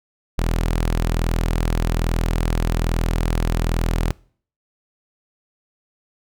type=tone; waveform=sawtooth; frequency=41.2 Hz; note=E1; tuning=in tune; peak=-14 dBFS; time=0.38-4.11 s; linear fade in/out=0 ms; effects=noise-tail reverb RT60 0.5 s tail -23 dB re dry